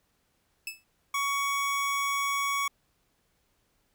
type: tone with exponential decay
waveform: sawtooth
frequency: 2614 Hz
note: E7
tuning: 15 cents flat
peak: -27 dBFS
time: 0.67-0.84 s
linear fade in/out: 2 ms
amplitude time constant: 35 ms
type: tone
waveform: 25% pulse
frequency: 1120 Hz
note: C#6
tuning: 18 cents sharp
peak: -23 dBFS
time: 1.14-2.68 s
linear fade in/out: 5 ms
effects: pink hiss -72 dBFS RMS until 3.94 s